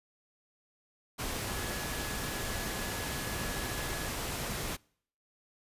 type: tone in noise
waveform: sine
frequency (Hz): 1693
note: G#6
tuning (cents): +33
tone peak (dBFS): -45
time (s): 1.46-4.09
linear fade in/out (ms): 20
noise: pink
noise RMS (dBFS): -36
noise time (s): 1.18-4.77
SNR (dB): -12
effects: noise-tail reverb RT60 0.6 s tail -26 dB re dry + resampled to 32000 Hz

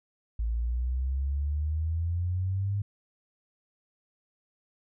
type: exponential sweep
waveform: sine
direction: up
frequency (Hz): 55 to 102.5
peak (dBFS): -26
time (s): 0.39-2.82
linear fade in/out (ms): 5
effects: none

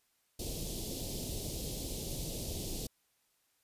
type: band-stop noise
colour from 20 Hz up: pink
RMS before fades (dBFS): -39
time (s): 0.39-2.87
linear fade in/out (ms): 5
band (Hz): 580 to 3500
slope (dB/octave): 24
effects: white hiss -75 dBFS RMS until 3.63 s + resampled to 32000 Hz

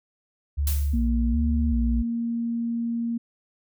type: tone with vibrato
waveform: sine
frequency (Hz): 65.41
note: C2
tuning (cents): 0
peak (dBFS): -21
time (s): 0.57-2.03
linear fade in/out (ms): 20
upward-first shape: square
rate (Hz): 1.3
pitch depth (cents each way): 160
type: noise with exponential decay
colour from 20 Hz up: blue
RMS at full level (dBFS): -28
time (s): 0.67-1.09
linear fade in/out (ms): 2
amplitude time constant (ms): 90
type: tone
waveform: sine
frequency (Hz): 233.1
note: A#3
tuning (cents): 0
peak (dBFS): -24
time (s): 0.93-3.18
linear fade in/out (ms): 10
effects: none

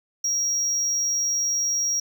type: tone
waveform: triangle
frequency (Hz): 5650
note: F8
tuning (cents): +19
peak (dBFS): -20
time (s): 0.24-2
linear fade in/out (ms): 5
effects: none

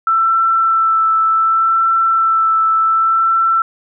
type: tone with vibrato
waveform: sine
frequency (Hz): 1330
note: E6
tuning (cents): +15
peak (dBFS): -10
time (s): 0.07-3.62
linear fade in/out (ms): 2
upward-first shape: sine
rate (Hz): 0.67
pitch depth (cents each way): 14
effects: none

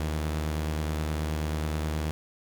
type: tone pair together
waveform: sawtooth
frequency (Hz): 76.65 / 162.7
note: D#2 / E3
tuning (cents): -25 / -22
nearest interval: octave + minor second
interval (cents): 1303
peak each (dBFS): -24 / -35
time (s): 0-2.11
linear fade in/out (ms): 0
effects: 9-bit

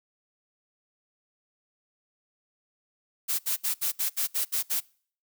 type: noise bursts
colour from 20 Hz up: blue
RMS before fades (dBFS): -27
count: 9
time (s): 3.28-4.806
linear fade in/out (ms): 20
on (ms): 110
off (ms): 67
effects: noise-tail reverb RT60 0.5 s tail -25 dB re dry

